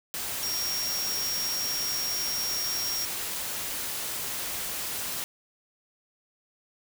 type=tone in noise; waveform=sine; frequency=5588 Hz; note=F8; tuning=in tune; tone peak=-29 dBFS; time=0.43-3.05 s; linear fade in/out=0 ms; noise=white; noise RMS=-33 dBFS; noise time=0.14-5.24 s; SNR=+1 dB; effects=none